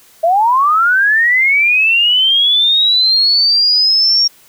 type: linear sweep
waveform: sine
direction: up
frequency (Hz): 637 to 5588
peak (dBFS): -8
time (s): 0.23-4.28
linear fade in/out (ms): 10
effects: white hiss -46 dBFS RMS until 4.48 s

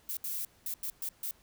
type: noise bursts at uneven times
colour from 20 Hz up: violet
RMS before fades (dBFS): -36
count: 6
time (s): 0.09-0.17 / 0.24-0.45 / 0.66-0.74 / 0.83-0.9 / 1.02-1.09 / 1.23-1.31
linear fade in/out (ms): 2
effects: pink hiss -64 dBFS RMS until 1.42 s

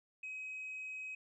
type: tone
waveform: sine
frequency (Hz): 2536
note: D#7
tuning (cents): +32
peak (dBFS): -40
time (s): 0.23-1.15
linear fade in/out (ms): 5
effects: tanh soft clip ceiling -39 dBFS

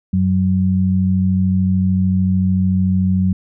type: tone pair together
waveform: sine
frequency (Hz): 93.33 / 186.8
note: F#2 / F#3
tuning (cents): +15 / +17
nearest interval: octave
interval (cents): 1202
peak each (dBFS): -17 / -14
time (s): 0.13-3.33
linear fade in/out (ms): 5
effects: none

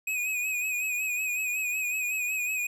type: tone with vibrato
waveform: square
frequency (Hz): 2506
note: D#7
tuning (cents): +12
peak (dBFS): -28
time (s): 0.07-2.67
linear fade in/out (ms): 5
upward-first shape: sine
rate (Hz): 5.4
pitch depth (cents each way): 49
effects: none

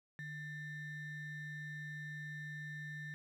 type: ring-modulated tone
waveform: triangle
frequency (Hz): 967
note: B5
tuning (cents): -37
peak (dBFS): -38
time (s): 0.19-3.14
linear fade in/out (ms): 0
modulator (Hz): 816
effects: 13-bit

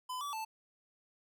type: tone with pitch steps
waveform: square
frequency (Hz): 1010 / 1151 / 881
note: B5 / D6 / A5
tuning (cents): +39 / -35 / +2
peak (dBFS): -38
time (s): 0.09-0.45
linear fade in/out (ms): 10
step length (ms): 120
effects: none

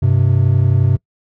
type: tone pair together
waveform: triangle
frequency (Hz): 98 / 129.35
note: G2 / C3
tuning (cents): 0 / -19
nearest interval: perfect fourth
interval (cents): 481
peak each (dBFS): -11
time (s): 0.02-0.97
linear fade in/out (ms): 10
effects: noise-tail reverb RT60 0.1 s tail -24 dB re dry

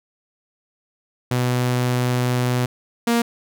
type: tone pair in turn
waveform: sawtooth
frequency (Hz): 124.3 / 234.4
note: B2 / A#3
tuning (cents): +12 / +10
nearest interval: major seventh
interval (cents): 1098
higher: second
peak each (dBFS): -14 / -12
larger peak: second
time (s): 1.31-2.66 / 3.07-3.22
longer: first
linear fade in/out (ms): 5
effects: none

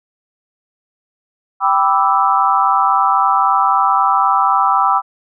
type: chord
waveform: sine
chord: E minor seventh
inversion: first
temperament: equal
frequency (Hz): 784 / 987.8 / 1174.7 / 1318.5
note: G5 / B5 / D6 / E6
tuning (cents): 0 / 0 / 0 / 0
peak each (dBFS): -16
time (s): 1.6-5.02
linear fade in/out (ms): 50
effects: none

